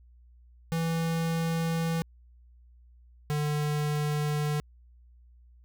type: tone pair in turn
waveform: square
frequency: 164.81 / 148.99 Hz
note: E3 / D3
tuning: 0 / +25 cents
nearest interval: major second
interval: 175 cents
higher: first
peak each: -27 / -27 dBFS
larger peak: neither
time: 0.72-2.02 / 3.3-4.6 s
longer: neither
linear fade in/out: 0 ms
effects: added 60 Hz sine -53 dBFS peak until 5.64 s